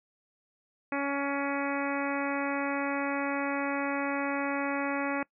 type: harmonic tone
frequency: 280.3 Hz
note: C#4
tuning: 19 cents sharp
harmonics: 1 / 2 / 3 / 4 / 5 / 6 / 7 / 8 / 9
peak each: -32 / -35 / -37 / -38 / -39 / -40 / -40 / -41 / -42 dBFS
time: 0.92-5.23 s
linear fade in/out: 2 ms
effects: noise-tail reverb RT60 0.1 s tail -23 dB re dry